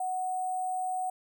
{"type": "tone with sample-and-hold", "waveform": "sine", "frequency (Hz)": 740, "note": "F#5", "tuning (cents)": 0, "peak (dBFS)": -29, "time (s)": [0, 1.1], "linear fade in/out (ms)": 5, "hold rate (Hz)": 8820, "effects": []}